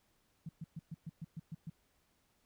sine tone bursts, 161.3 Hz, E3, 37 cents flat, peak -40 dBFS, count 9, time 0.46-1.699 s, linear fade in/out 5 ms, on 31 ms, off 120 ms, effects pink hiss -75 dBFS RMS until 2.45 s

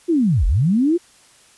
sine linear two-way sweep, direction down then up, 360 to 36.44 to 360 Hz, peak -13 dBFS, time 0.08-0.98 s, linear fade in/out 20 ms, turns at 0.46 s, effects white hiss -51 dBFS RMS until 1.57 s + resampled to 24000 Hz

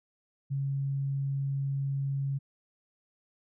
sine tone, 137.9 Hz, C#3, 9 cents flat, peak -28 dBFS, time 0.5-2.39 s, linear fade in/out 20 ms, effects none

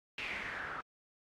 white noise with low-pass filter sweep, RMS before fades -41 dBFS, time 0.18-0.81 s, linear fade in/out 2 ms, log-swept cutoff 2600 to 1300 Hz, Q 4.5, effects AAC 64 kbps

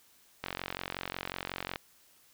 click train, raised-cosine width 0.3 ms, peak -18 dBFS, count 61, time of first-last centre 0.44-1.759 s, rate 45.5 Hz, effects white hiss -63 dBFS RMS until 2.33 s

